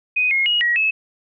sine tone with pitch steps, 2498 / 2152 / 2890 / 1908 / 2594 Hz, D#7 / C7 / F#7 / A#6 / E7, +6 / +48 / -41 / +40 / -28 cents, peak -15 dBFS, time 0.16-0.91 s, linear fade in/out 10 ms, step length 150 ms, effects none

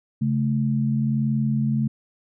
sine tone pair together, 136.8 / 218.1 Hz, C#3 / A3, -23 / -15 cents, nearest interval minor sixth, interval 808 cents, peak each -22 dBFS, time 0.21-1.88 s, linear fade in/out 10 ms, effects none

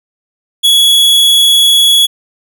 45% pulse tone, 3368 Hz, G#7, 24 cents sharp, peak -5 dBFS, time 0.63-2.07 s, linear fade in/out 20 ms, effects none

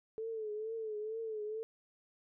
sine tone with vibrato, 436.8 Hz, A4, 13 cents flat, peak -37 dBFS, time 0.18-1.63 s, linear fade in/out 0 ms, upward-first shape triangle, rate 2.2 Hz, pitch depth 79 cents each way, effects none

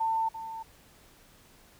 sine tone with echo, 896 Hz, A5, 31 cents sharp, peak -25 dBFS, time 0-0.29 s, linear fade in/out 10 ms, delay 340 ms, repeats 1, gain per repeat -11 dB, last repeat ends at 0.63 s, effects pink hiss -58 dBFS RMS until 1.79 s

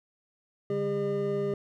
triangle tone cluster, 141.3 / 199.7 / 403.1 / 603 Hz, C#3 / G3 / G4 / D5, +34 / +32 / +48 / +46 cents, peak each -34 / -34 / -26 / -35 dBFS, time 0.7-1.54 s, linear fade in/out 2 ms, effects none

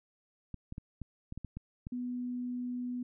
clicks, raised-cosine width 5 ms, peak -28 dBFS, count 9, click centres 0.543 / 0.724 / 0.781 / 1.017 / 1.324 / 1.376 / 1.447 / 1.57 / 1.869 s
sine tone, 246.9 Hz, B3, in tune, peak -34 dBFS, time 1.92-3.03 s, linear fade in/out 5 ms
effects none

